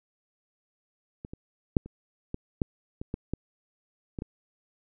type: clicks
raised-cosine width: 3 ms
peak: -25 / -26 / -7 / -29 / -19 / -12 / -22 / -18 / -16 / -21 / -21 dBFS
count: 11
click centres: 1.249 / 1.335 / 1.768 / 1.86 / 2.344 / 2.618 / 3.015 / 3.141 / 3.336 / 4.188 / 4.221 s
effects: none